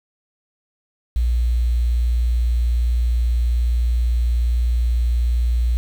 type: tone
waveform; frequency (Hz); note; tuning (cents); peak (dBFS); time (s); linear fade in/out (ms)
sine; 59.4; A#1; +33; -15; 1.16-5.77; 0
effects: 7-bit